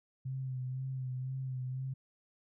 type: tone with vibrato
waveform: sine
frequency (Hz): 130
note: C3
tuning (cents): -11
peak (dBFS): -35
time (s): 0.25-1.94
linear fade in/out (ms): 10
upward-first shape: sine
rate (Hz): 2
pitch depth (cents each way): 35
effects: none